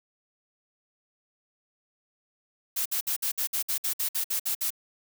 blue noise bursts, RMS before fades -28 dBFS, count 13, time 2.76-4.705 s, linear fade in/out 10 ms, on 97 ms, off 57 ms, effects none

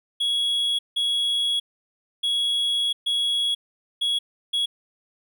triangle tone bursts at uneven times, 3339 Hz, G#7, 9 cents sharp, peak -19 dBFS, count 6, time 0.2-0.79 / 0.96-1.6 / 2.23-2.93 / 3.06-3.55 / 4.01-4.19 / 4.53-4.66 s, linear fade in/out 10 ms, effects none

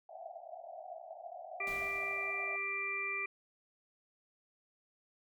white band-pass noise, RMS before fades -48 dBFS, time 0.09-2.56 s, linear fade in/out 2 ms, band 630 to 740 Hz, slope 96 dB/octave
harmonic tone, 394.4 Hz, G4, 11 cents sharp, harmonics 1 / 3 / 5 / 6, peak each -47 / -44 / -42 / -36 dBFS, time 1.6-3.26 s, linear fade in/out 5 ms
pink noise with exponential decay, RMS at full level -48 dBFS, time 1.67-2.92 s, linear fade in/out 1 ms, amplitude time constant 270 ms
effects none

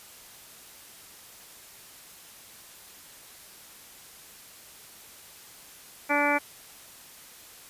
harmonic tone, 290 Hz, D4, 22 cents flat, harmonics 1 / 2 / 3 / 4 / 5 / 6 / 7 / 8, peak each -30 / -29 / -28 / -33 / -30 / -34 / -32 / -28 dBFS, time 6.09-6.39 s, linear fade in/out 20 ms, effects white hiss -49 dBFS RMS until 7.69 s + resampled to 32000 Hz

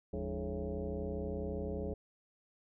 sine tone with frequency modulation, 171.4 Hz, F3, 32 cents flat, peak -35 dBFS, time 0.13-1.94 s, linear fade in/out 5 ms, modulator 125 Hz, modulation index 3.2, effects none

